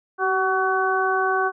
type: harmonic tone with a mistuned harmonic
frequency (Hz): 376.6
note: F#4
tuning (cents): +31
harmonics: 1 / 2 / 3 / 4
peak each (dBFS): -24 / -24 / -24 / -24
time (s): 0.18-1.52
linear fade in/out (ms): 50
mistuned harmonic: 1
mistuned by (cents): +21
effects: none